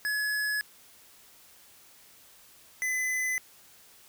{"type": "tone pair in turn", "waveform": "square", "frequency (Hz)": [1696, 2017], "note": ["G#6", "B6"], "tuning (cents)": [36, 36], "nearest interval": "minor third", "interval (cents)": 300, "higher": "second", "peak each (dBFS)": -28, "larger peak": "neither", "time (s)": [[0.05, 0.61], [2.82, 3.38]], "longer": "neither", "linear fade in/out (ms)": 0, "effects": ["white hiss -56 dBFS RMS until 4.08 s"]}